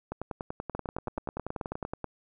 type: two click trains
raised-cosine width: 1 ms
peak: -20 / -19 dBFS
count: 19 / 13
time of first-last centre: 0.12-1.851 / 0.75-2.043 s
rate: 10.4 / 9.28 Hz
effects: none